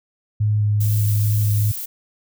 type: tone with vibrato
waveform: sine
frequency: 105.1 Hz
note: G#2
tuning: 21 cents sharp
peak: -15 dBFS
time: 0.4-1.72 s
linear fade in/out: 10 ms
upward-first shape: square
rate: 2.4 Hz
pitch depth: 10 cents each way
type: noise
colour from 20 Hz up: violet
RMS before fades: -29 dBFS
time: 0.8-1.86 s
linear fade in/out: 10 ms
effects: none